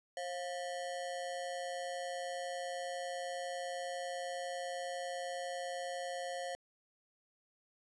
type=ring-modulated tone; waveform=square; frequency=621 Hz; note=D#5; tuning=3 cents flat; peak=-36 dBFS; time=0.17-6.55 s; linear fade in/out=0 ms; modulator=85 Hz; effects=resampled to 24000 Hz